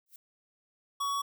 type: noise with exponential growth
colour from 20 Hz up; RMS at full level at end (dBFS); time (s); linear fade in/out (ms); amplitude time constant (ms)
violet; -45; 0.06-0.16; 2; 21
type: tone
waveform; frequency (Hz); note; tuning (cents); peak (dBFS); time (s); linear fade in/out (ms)
square; 1124; C#6; +24; -30; 1-1.22; 10
effects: none